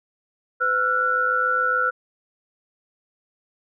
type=tone cluster; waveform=sine; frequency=505 / 1351 / 1458 Hz; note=B4 / E6 / F#6; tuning=+39 / +42 / -26 cents; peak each=-28 / -21 / -22 dBFS; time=0.6-1.91 s; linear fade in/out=20 ms; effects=none